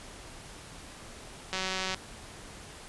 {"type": "click train", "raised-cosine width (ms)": 0.2, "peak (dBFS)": -15, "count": 79, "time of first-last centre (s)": [1.53, 1.945], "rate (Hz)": 188, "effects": ["pink hiss -47 dBFS RMS until 2.88 s", "resampled to 24000 Hz"]}